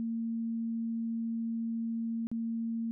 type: tone with dropouts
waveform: sine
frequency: 228.5 Hz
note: A#3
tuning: 34 cents flat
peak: -31 dBFS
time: 0-2.91 s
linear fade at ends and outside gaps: 0 ms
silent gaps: 2.27-2.315 s
effects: none